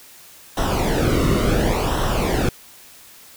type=noise with flanger; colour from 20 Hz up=brown; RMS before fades=-19 dBFS; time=0.57-2.49 s; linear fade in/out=2 ms; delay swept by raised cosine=0.43 to 1.24 ms; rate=0.7 Hz; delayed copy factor=-0.7; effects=white hiss -45 dBFS RMS until 3.36 s